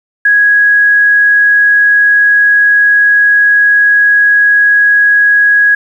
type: tone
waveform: sine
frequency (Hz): 1661.2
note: G#6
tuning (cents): 0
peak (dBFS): -4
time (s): 0.25-5.75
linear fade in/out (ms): 5
effects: 7-bit